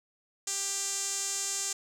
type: tone with band-pass filter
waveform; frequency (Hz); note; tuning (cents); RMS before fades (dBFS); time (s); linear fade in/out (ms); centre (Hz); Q
sawtooth; 394.5; G4; +11; -33; 0.47-1.73; 5; 7100; 4
effects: none